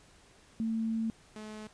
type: tone pair in turn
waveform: sine / sawtooth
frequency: 224.1 / 214.5 Hz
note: A3 / A3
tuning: +32 / -44 cents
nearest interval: minor second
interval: 76 cents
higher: first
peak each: -29 / -38 dBFS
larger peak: first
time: 0.6-1.1 / 1.36-1.67 s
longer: first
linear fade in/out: 0 ms
effects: pink hiss -60 dBFS RMS until 1.73 s + resampled to 22050 Hz